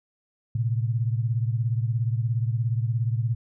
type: beating tone pair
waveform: sine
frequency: 113.3 / 130.3 Hz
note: A#2 / C3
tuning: -49 / -7 cents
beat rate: 17 Hz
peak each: -23 / -28 dBFS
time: 0.55-3.35 s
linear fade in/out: 5 ms
effects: none

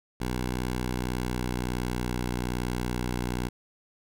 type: tone with pitch glide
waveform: 10% pulse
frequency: 62.1 to 61.14 Hz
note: B1 to B1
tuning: +10 to -17 cents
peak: -20 dBFS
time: 0.2-3.49 s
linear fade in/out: 10 ms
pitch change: -27 cents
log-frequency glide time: 0.75-2.12 s
effects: none

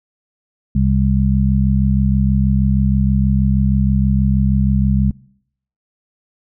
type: harmonic tone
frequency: 66.3 Hz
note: C2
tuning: 23 cents sharp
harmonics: 1 / 2 / 3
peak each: -16 / -16 / -16 dBFS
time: 0.75-5.11 s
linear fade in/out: 5 ms
effects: noise-tail reverb RT60 0.7 s tail -23 dB re dry

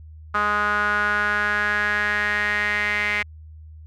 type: tone with band-pass filter sweep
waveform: sawtooth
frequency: 207.7 Hz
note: G#3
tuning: in tune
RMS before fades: -22 dBFS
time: 0.34-3.23 s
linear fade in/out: 10 ms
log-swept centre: 1300 to 2100 Hz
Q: 6.1
effects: added 78 Hz sine -39 dBFS peak until 3.86 s

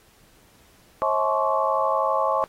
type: tone cluster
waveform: sine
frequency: 539 / 642 / 861 / 1063 / 1135 Hz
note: C#5 / E5 / A5 / C6 / C#6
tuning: -49 / -46 / -38 / +27 / +41 cents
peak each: -26 dBFS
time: 1.02-2.44 s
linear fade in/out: 0 ms
effects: pink hiss -57 dBFS RMS until 2.48 s + AAC 48 kbps

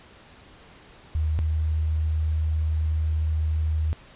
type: tone pair in turn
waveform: sine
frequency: 77.78 / 78.28 Hz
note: D#2 / D#2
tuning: 0 / +11 cents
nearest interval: unison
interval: 11 cents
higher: second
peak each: -21 dBFS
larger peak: neither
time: 1.15-1.39 / 1.39-3.93 s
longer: second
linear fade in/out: 0 ms
effects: pink hiss -50 dBFS RMS until 4.15 s + resampled to 8000 Hz

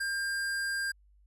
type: tone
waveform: square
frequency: 1600 Hz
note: G6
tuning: 35 cents sharp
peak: -31 dBFS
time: 0-0.92 s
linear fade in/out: 10 ms
effects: added 50 Hz sine -59 dBFS peak until 1.26 s + resampled to 32000 Hz

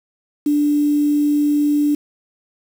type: tone with quantisation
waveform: sine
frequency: 293.7 Hz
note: D4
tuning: in tune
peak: -13 dBFS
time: 0.46-1.95 s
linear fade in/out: 5 ms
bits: 6
effects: none

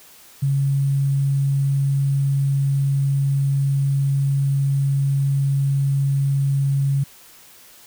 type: tone with sample-and-hold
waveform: sine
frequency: 138.3 Hz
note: C#3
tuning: 4 cents flat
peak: -16 dBFS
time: 0.42-7.04 s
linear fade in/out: 10 ms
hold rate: 8820 Hz
effects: white hiss -47 dBFS RMS until 7.86 s

